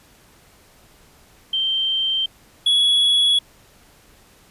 sine / triangle tone pair in turn, 3136 / 3369 Hz, G7 / G#7, 0 / +24 cents, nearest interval minor second, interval 124 cents, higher second, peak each -18 / -12 dBFS, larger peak second, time 1.53-2.26 / 2.66-3.39 s, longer neither, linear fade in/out 5 ms, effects pink hiss -52 dBFS RMS until 4.5 s + resampled to 32000 Hz

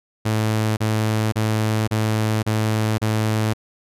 sawtooth tone bursts, 109 Hz, A2, 16 cents flat, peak -14 dBFS, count 6, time 0.25-3.535 s, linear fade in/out 10 ms, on 520 ms, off 33 ms, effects resampled to 32000 Hz

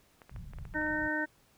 clicks, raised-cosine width 0.5 ms, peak -36 dBFS, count 9, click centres 0.218 / 0.295 / 0.362 / 0.535 / 0.586 / 0.653 / 0.739 / 0.815 / 0.866 s
pink low-pass noise, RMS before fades -45 dBFS, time 0.31-1.08 s, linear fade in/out 5 ms, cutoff 190 Hz, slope 48 dB/octave
harmonic tone, 305.7 Hz, D#4, 30 cents flat, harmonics 1 / 2 / 3 / 5 / 6, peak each -35 / -39 / -40 / -34 / -35 dBFS, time 0.74-1.26 s, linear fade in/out 20 ms
effects pink hiss -66 dBFS RMS until 1.57 s

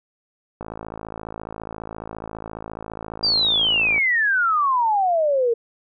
click train, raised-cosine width 1 ms, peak -18 dBFS, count 185, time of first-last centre 0.61-3.98 s, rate 54.6 Hz
sine exponential sweep, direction down, 4822 to 452.2 Hz, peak -16 dBFS, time 3.23-5.54 s, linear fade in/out 10 ms
effects none

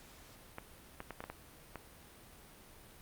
clicks, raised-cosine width 0.5 ms, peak -27 dBFS, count 7, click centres 0.584 / 1.004 / 1.107 / 1.205 / 1.24 / 1.3 / 1.757 s, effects pink hiss -57 dBFS RMS until 3.01 s + Opus 48 kbps

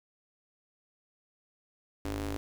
sawtooth ring-modulated tone, 103.83 Hz, G#2, in tune, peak -26 dBFS, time 2.05-2.37 s, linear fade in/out 0 ms, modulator 183 Hz, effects 9-bit

